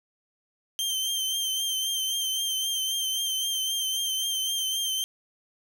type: tone with vibrato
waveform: sawtooth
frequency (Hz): 3136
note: G7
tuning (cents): 0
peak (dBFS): -23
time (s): 0.79-5.04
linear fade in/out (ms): 0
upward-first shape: triangle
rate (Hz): 3.8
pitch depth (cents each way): 41
effects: none